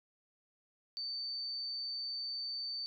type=tone; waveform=sine; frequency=4564 Hz; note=C#8; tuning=50 cents sharp; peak=-37 dBFS; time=0.97-2.86 s; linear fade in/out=0 ms; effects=none